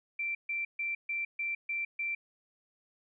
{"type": "tone bursts", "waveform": "sine", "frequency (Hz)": 2349, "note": "D7", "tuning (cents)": 0, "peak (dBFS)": -31, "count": 7, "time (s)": [0.19, 2.15], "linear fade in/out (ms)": 5, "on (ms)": 160, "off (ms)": 140, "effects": []}